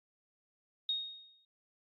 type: tone with exponential decay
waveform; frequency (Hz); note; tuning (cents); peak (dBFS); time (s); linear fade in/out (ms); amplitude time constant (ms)
sine; 3729; A#7; 0; -29; 0.89-1.45; 2; 120
effects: AAC 48 kbps

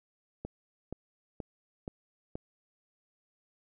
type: click train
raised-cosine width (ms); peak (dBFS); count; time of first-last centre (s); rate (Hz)
2; -24; 5; 0.45-2.355; 2.1
effects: none

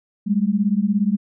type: beating tone pair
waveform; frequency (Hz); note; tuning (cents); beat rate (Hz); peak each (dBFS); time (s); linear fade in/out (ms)
sine; 196 / 213; G3 / G#3; 0 / +44; 17; -19; 0.26-1.17; 20
effects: none

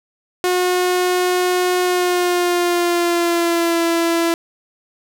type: tone with pitch glide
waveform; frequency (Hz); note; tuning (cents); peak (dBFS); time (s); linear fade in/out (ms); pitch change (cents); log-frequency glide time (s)
sawtooth; 361.8 to 335.6; F#4 to E4; -39 to +31; -11; 0.44-4.34; 0; -130; 1.82-3.83
effects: none

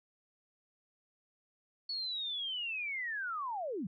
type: linear sweep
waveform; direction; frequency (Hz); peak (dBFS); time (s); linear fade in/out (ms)
sine; down; 4435 to 155.56; -35; 1.89-3.87; 5
effects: none

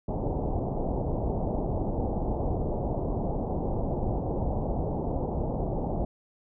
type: low-pass noise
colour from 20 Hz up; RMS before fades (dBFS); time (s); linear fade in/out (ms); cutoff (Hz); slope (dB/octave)
pink; -29; 0.08-6.05; 5; 850; 48
effects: none

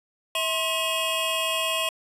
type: tone cluster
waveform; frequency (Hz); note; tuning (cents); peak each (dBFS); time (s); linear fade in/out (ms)
square; 648 / 1058 / 2546 / 2839 / 3297; E5 / C6 / D#7 / F7 / G#7; -30 / +19 / +39 / +28 / -13; -31; 0.35-1.89; 2
effects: resampled to 32000 Hz

